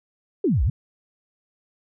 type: exponential two-way sweep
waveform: sine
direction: down then up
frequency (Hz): 440 to 51.6 to 155.4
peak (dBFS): -17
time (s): 0.44-0.7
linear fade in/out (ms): 5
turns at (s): 0.64
effects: none